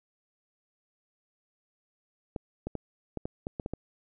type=clicks; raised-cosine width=2 ms; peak=-20 dBFS; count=9; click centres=2.362 / 2.67 / 2.753 / 3.173 / 3.255 / 3.469 / 3.598 / 3.661 / 3.736 s; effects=none